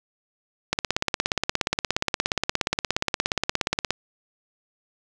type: click train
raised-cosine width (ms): 0.2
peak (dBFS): -4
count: 55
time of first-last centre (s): 0.73-3.906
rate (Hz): 17
effects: none